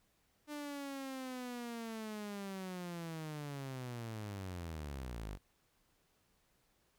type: linear sweep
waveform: sawtooth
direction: down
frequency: 298.6 to 46.25 Hz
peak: -38 dBFS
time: 0.47-5.39 s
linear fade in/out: 50 ms
effects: pink hiss -75 dBFS RMS until 6.98 s